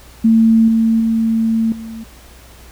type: tone with level steps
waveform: sine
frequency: 224.9 Hz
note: A3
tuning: 38 cents sharp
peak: -7 / -10 / -12 / -26 dBFS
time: 0.24-2.04 s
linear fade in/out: 10 ms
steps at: 0.68 / 1 / 1.72 s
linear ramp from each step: 2 ms
effects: added 60 Hz sine -41 dBFS peak until 2.71 s + pink hiss -43 dBFS RMS until 2.71 s